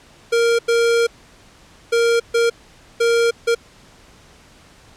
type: tone bursts at uneven times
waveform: square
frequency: 466.2 Hz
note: A#4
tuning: in tune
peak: -14 dBFS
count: 6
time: 0.32-0.59 / 0.68-1.07 / 1.92-2.2 / 2.34-2.5 / 3-3.31 / 3.47-3.55 s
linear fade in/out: 10 ms
effects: pink hiss -48 dBFS RMS until 4.96 s + low-pass 8000 Hz 12 dB/octave